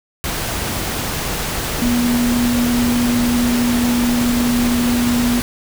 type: tone in noise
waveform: sine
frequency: 241.3 Hz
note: B3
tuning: 40 cents flat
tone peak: -14 dBFS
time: 1.82-5.4 s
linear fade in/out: 0 ms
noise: pink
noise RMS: -22 dBFS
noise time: 0.24-5.42 s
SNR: +5 dB
effects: none